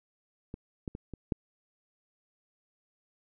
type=clicks; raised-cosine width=3 ms; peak=-26 / -22 / -26 / -27 / -15 dBFS; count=5; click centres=0.541 / 0.878 / 0.951 / 1.137 / 1.322 s; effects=none